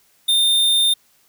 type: tone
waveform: square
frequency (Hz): 3624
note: A#7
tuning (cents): -50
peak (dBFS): -14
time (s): 0.28-0.94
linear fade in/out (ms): 10
effects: white hiss -58 dBFS RMS until 1.28 s

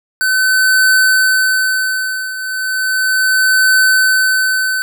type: tone with tremolo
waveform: square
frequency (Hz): 1521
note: F#6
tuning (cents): +47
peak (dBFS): -8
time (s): 0.21-4.82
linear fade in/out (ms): 0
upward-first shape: triangle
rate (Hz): 0.35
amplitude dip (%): 80
effects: none

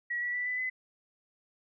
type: tone with pitch steps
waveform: sine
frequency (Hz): 1921 / 1945.6 / 1970.4 / 1995.6 / 2021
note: B6 / B6 / B6 / B6 / B6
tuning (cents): -48 / -26 / -5 / +17 / +39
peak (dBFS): -30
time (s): 0.1-0.7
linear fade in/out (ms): 10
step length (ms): 120
effects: none

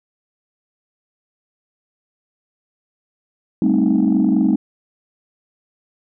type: chord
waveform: sine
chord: A half-diminished seventh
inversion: third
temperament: equal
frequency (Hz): 196 / 220 / 261.6 / 311.1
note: G3 / A3 / C4 / Eb4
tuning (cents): 0 / 0 / 0 / 0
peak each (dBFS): -17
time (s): 3.62-4.56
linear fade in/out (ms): 2
effects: tanh soft clip ceiling -7 dBFS

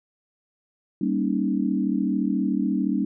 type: chord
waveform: sine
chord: Eb dominant seventh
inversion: first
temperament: equal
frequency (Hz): 196 / 233.1 / 277.2 / 311.1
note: G3 / Bb3 / Db4 / Eb4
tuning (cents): 0 / 0 / 0 / 0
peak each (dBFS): -25 / -27 / -26 / -28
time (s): 1.01-3.05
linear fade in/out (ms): 5
effects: none

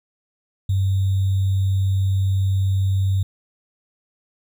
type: tone with sample-and-hold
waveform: sine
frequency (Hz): 96.3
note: G2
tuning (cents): -30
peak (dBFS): -16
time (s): 0.69-3.23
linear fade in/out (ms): 5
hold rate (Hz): 3675
effects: none

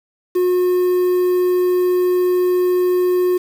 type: tone with quantisation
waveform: triangle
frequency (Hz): 361.4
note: F#4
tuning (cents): -41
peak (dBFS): -11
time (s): 0.35-3.38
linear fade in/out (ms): 10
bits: 6
effects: none

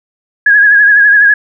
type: tone with vibrato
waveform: sine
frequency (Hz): 1661.2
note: G#6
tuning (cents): 0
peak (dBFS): -3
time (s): 0.46-1.34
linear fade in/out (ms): 5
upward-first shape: triangle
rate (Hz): 12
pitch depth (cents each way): 61
effects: none

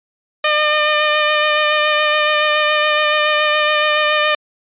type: tone with vibrato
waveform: 10% pulse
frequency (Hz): 604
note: D5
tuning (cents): +48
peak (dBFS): -4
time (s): 0.44-4.35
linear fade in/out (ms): 5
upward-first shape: sine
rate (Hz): 7.1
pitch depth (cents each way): 16
effects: resampled to 8000 Hz

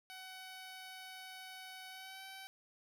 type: tone with pitch glide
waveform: 10% pulse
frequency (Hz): 751 to 768.6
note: F#5 to G5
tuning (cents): +26 to -34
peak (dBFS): -40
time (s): 0.1-2.47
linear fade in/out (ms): 0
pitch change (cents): +40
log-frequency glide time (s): 1.89-2.23
effects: 11-bit

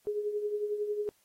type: tone with tremolo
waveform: sine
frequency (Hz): 417.1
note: G#4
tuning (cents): +7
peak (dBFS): -27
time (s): 0.07-1.09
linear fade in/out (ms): 0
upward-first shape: triangle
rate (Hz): 11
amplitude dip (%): 65
effects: white hiss -69 dBFS RMS until 1.24 s + AAC 48 kbps

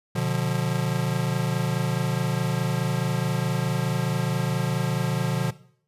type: chord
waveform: square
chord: B diminished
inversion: none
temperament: just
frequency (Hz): 123.47 / 148.16 / 177.8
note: B2 / D3 / F3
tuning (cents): 0 / +16 / +31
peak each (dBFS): -28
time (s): 0.15-5.51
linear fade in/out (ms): 10
effects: noise-tail reverb RT60 0.6 s tail -18 dB re dry + resampled to 32000 Hz

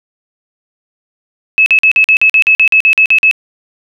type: tone bursts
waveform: sine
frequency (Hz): 2591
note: E7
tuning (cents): -30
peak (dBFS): -4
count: 14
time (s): 1.58-3.312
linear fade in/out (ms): 0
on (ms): 81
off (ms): 46
effects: none

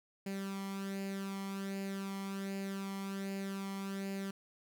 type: tone with flanger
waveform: sawtooth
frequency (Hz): 195.5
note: G3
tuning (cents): -4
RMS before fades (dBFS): -40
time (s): 0.26-4.31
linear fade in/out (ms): 5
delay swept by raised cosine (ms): 0.42 to 0.95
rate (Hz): 1.3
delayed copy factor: +0.6
effects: none

